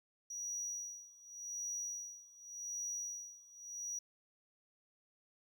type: tone with tremolo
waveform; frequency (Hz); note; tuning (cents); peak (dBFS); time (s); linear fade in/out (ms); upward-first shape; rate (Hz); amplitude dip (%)
triangle; 5800; F#8; -35; -37; 0.3-3.99; 5; sine; 0.87; 90
effects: 13-bit